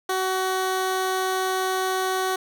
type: tone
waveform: 15% pulse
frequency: 375.6 Hz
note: F#4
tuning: 26 cents sharp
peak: -16 dBFS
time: 0.09-2.36 s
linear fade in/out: 5 ms
effects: none